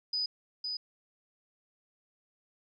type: tone with echo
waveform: sine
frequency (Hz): 4978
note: D#8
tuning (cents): 0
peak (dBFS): -29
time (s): 0.13-0.26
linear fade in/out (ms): 5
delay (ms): 510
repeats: 1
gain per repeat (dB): -4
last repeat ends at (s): 0.77
effects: none